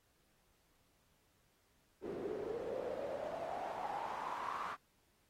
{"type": "noise with band-pass filter sweep", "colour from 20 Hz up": "pink", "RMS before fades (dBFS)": -42, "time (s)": [2.01, 4.77], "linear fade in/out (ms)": 50, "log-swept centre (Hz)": [360, 1200], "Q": 6, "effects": ["pink hiss -75 dBFS RMS until 5.29 s", "AAC 48 kbps"]}